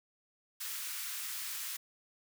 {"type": "high-pass noise", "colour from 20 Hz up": "white", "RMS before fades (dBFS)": -40, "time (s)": [0.6, 1.77], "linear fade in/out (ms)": 10, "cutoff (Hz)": 1200, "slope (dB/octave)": 24, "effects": []}